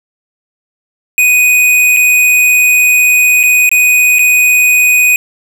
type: tone with dropouts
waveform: square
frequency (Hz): 2489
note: D#7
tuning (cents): 0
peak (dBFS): -6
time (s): 1.18-5.16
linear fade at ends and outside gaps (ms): 1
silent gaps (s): 1.965-1.969 / 3.431-3.436 / 3.692-3.715 / 4.186-4.192
effects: none